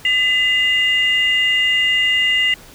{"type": "tone pair together", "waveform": "sine", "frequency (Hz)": [2018, 2821], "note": ["B6", "F7"], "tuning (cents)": [37, 17], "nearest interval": "tritone", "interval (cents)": 580, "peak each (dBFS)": -15, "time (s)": [0.05, 2.54], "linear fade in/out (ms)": 2, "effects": ["tanh soft clip ceiling -7 dBFS", "pink hiss -42 dBFS RMS until 2.74 s"]}